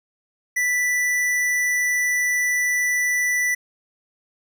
sine tone with tanh clipping, 1975.5 Hz, B6, in tune, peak -20 dBFS, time 0.56-3.55 s, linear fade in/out 10 ms, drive 18 dB, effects none

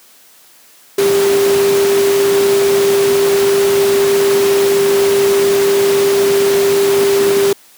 sine tone in noise, 397.5 Hz, G4, 24 cents sharp, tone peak -9 dBFS, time 0.98-7.53 s, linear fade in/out 5 ms, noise pink, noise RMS -19 dBFS, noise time 0.98-7.53 s, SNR +7 dB, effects white hiss -45 dBFS RMS until 7.77 s + high-pass 200 Hz 12 dB/octave

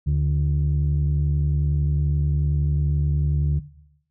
sine tone pair together, 75.02 / 146.2 Hz, D2 / D3, +37 / -7 cents, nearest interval octave, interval 1156 cents, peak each -19 dBFS, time 0.06-3.6 s, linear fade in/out 20 ms, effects noise-tail reverb RT60 0.8 s tail -17 dB re dry + tanh soft clip ceiling -14 dBFS

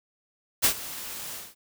white noise with ADSR envelope, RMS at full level -19 dBFS, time 0.62-1.55 s, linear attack 28 ms, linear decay 87 ms, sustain -18 dB, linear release 210 ms, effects none

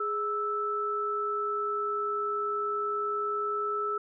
sine tone pair together, 415.3 / 1315.1 Hz, G#4 / E6, 0 / -4 cents, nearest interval octave + minor sixth, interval 1996 cents, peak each -33 / -29 dBFS, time 0-3.98 s, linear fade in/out 5 ms, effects none

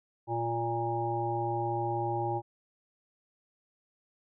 harmonic tone, 116.54 Hz, A#2, in tune, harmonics 1 / 3 / 5 / 7 / 8, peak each -35 / -34 / -40 / -32 / -41 dBFS, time 0.27-2.42 s, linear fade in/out 50 ms, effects none

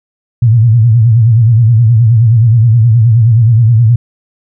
sine tone with vibrato, 114.6 Hz, A#2, 29 cents flat, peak -3 dBFS, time 0.42-3.96 s, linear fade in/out 5 ms, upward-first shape sine, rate 9.5 Hz, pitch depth 120 cents each way, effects none

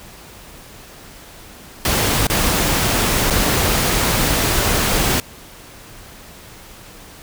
pink noise with dropouts, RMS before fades -17 dBFS, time 1.85-5.2 s, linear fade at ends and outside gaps 1 ms, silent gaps 2.269-2.299 / 3.301-3.306 s, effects pink hiss -40 dBFS RMS until 7.22 s

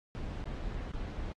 brown noise with dropouts, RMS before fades -38 dBFS, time 0.15-1.32 s, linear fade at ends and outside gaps 0 ms, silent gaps 0.44-0.457 / 0.739-0.744 / 0.917-0.936 s, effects low-pass 5000 Hz 12 dB/octave + AAC 32 kbps

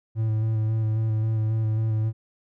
triangle tone with vibrato, 110 Hz, A2, in tune, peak -19 dBFS, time 0.15-2.13 s, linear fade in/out 50 ms, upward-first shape square, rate 3.7 Hz, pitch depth 17 cents each way, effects none

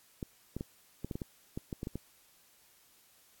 clicks, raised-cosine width 3 ms, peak -24 dBFS, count 12, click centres 0.228 / 0.566 / 0.609 / 1.046 / 1.112 / 1.155 / 1.218 / 1.575 / 1.728 / 1.831 / 1.871 / 1.956 s, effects white hiss -64 dBFS RMS until 3.4 s + AAC 64 kbps

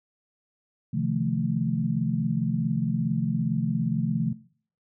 sine chord, F dominant seventh, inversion second, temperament equal with one note detuned, 130.81 / 155.56 / 172.91 / 220 Hz, C3 / Eb3 / F3 / A3, 0 / 0 / -17 / 0 cents, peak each -29 dBFS, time 0.93-4.33 s, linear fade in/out 10 ms, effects noise-tail reverb RT60 0.5 s tail -19 dB re dry

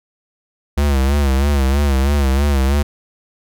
square tone with vibrato, 69.3 Hz, C#2, in tune, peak -13 dBFS, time 0.77-2.83 s, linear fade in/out 10 ms, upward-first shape sine, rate 3.1 Hz, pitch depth 88 cents each way, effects none

